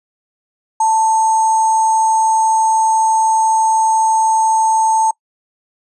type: tone with sample-and-hold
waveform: sine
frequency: 886 Hz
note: A5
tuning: 12 cents sharp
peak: -10 dBFS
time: 0.8-5.11 s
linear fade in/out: 5 ms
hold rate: 7350 Hz
effects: noise-tail reverb RT60 0.1 s tail -24 dB re dry + resampled to 24000 Hz